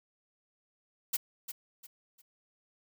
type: noise with echo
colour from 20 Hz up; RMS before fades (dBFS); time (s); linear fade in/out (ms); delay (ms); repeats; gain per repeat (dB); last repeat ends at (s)
blue; -30; 1.13-1.17; 10; 350; 3; -10; 2.22
effects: none